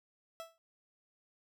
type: tone with exponential decay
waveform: 30% pulse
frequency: 659.3 Hz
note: E5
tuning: in tune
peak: -37 dBFS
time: 0.4-0.58 s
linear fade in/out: 0 ms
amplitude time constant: 39 ms
effects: none